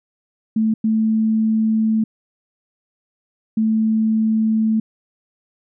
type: tone bursts at uneven times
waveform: sine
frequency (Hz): 220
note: A3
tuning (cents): 0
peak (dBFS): -14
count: 3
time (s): 0.56-0.74 / 0.84-2.04 / 3.57-4.8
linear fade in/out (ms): 5
effects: none